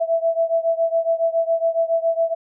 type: beating tone pair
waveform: sine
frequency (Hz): 659.3 / 666.5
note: E5 / E5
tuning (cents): 0 / +19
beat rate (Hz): 7.2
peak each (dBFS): -19 / -21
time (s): 0-2.35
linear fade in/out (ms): 20
effects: none